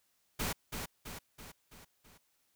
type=noise with echo; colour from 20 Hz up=pink; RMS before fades=-35 dBFS; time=0.39-0.53 s; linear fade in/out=10 ms; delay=330 ms; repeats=5; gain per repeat=-5 dB; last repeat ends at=2.18 s; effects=white hiss -75 dBFS RMS until 2.55 s